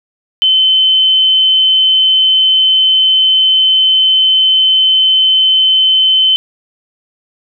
sine tone, 3063 Hz, G7, 41 cents flat, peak -6 dBFS, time 0.42-6.36 s, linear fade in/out 0 ms, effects none

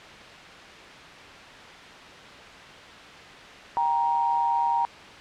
sine tone pair together, 789 / 938.3 Hz, G5 / A#5, +11 / +11 cents, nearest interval minor third, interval 300 cents, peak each -27 / -22 dBFS, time 3.77-4.85 s, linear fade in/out 0 ms, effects white hiss -43 dBFS RMS until 5.2 s + low-pass 3000 Hz 12 dB/octave

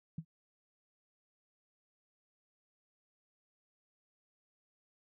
sine tone with exponential decay, 161.2 Hz, E3, 38 cents flat, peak -33 dBFS, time 0.18-0.25 s, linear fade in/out 5 ms, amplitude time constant 15 ms, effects none

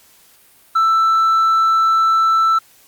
triangle tone with hard clipping, 1326 Hz, E6, 10 cents sharp, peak -10 dBFS, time 0.75-2.59 s, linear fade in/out 10 ms, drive 1 dB, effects white hiss -50 dBFS RMS until 2.87 s + Opus 48 kbps

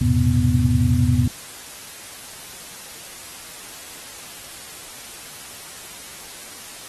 sine tone cluster, 80.8 / 101 / 119.6 / 130.5 / 246.8 Hz, E2 / G#2 / A#2 / C3 / B3, -34 / -48 / +45 / -4 / -1 cents, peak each -21 dBFS, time 0.01-1.28 s, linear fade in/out 5 ms, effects white hiss -38 dBFS RMS until 6.88 s + AAC 32 kbps

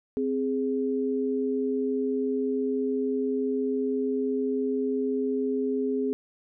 sine tone pair together, 261.3 / 415.3 Hz, C4 / G#4, -2 / 0 cents, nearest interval minor sixth, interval 802 cents, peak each -27 dBFS, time 0.17-6.13 s, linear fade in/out 0 ms, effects none

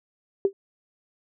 sine tone with exponential decay, 392.9 Hz, G4, 4 cents sharp, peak -13 dBFS, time 0.45-0.53 s, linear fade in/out 1 ms, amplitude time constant 16 ms, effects none

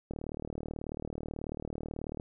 click train, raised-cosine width 2 ms, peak -24 dBFS, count 81, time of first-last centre 0.11-2.199 s, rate 38.3 Hz, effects none

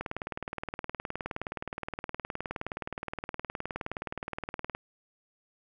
click train, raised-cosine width 0.5 ms, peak -19 dBFS, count 92, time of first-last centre 0.01-4.75 s, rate 19.2 Hz, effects none

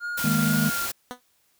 triangle tone with vibrato, 1409 Hz, F6, 15 cents sharp, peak -26 dBFS, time 0-0.89 s, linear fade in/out 50 ms, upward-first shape sine, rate 2.1 Hz, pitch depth 26 cents each way
white noise, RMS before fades -30 dBFS, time 0.17-0.92 s, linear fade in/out 10 ms
triangle chord, D# suspended fourth, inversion none, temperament just, 155.56 / 207.4 / 233.3 Hz, D#3 / G#3 / A#3, 0 / -2 / +2 cents, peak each -23 dBFS, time 0.24-0.7 s, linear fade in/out 5 ms
10% pulse tone with exponential decay, 248 Hz, B3, 7 cents sharp, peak -21 dBFS, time 1.11-1.21 s, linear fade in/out 0 ms, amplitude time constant 21 ms
effects white hiss -66 dBFS RMS until 1.59 s

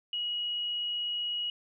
sine tone, 2904 Hz, F#7, 33 cents flat, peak -30 dBFS, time 0.13-1.5 s, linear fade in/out 2 ms, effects none

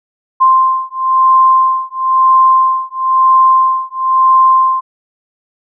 sine beating tone pair, 1046.5 / 1047.5 Hz, C6 / C6, 0 / +2 cents, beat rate 1 Hz, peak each -10 dBFS, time 0.4-4.81 s, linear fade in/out 20 ms, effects none

